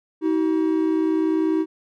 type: tone pair together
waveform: triangle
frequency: 318.1 / 378.3 Hz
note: D#4 / F#4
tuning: +38 / +38 cents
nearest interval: minor third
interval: 300 cents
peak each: -17 / -22 dBFS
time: 0.21-1.66 s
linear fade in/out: 50 ms
effects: none